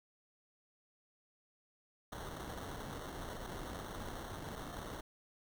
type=noise with sample-and-hold; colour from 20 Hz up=pink; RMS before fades=-45 dBFS; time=2.12-5.01 s; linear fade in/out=5 ms; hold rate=2450 Hz; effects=none